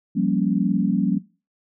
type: chord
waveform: sine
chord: G half-diminished seventh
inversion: third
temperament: equal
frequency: 174.61 / 196 / 233.1 / 277.2 Hz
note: F3 / G3 / Bb3 / Db4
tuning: 0 / 0 / 0 / 0 cents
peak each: -24 / -22 / -24 / -25 dBFS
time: 0.15-1.19 s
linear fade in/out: 20 ms
effects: noise-tail reverb RT60 0.3 s tail -17 dB re dry